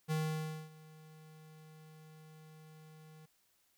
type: tone with ADSR envelope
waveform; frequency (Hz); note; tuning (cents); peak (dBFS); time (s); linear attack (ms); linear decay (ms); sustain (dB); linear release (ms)
square; 156.4; D#3; +9; -32; 0.08-3.26; 33; 580; -23; 9
effects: white hiss -74 dBFS RMS until 3.77 s